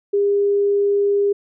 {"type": "tone", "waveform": "sine", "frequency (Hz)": 403.9, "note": "G#4", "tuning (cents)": -48, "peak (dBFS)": -14, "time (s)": [0.13, 1.33], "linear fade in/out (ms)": 10, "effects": []}